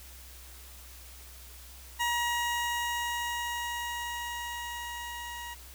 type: tone with level ramp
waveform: 20% pulse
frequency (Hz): 952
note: A#5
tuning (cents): +36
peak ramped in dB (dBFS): -22 to -34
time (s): 1.99-5.55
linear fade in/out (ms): 20
effects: added 63 Hz sine -49 dBFS peak until 5.74 s + white hiss -51 dBFS RMS until 5.74 s